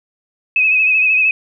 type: tone with vibrato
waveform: sine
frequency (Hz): 2551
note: D#7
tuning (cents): +43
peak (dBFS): -10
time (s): 0.56-1.31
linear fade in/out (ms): 2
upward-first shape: sine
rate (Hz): 13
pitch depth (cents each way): 44
effects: none